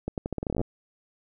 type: accelerating click train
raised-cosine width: 2 ms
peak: -16 dBFS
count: 15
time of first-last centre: 0.08-0.614 s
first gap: 98 ms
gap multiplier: 0.83
effects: none